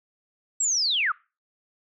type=linear sweep; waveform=sine; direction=down; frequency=7800 to 1146 Hz; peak=-21 dBFS; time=0.6-1.12 s; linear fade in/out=5 ms; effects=noise-tail reverb RT60 0.3 s tail -23 dB re dry